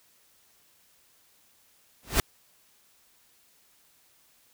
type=noise with exponential growth; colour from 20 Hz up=pink; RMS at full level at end=-18 dBFS; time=2.03-2.2 s; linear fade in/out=1 ms; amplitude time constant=35 ms; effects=white hiss -63 dBFS RMS until 4.53 s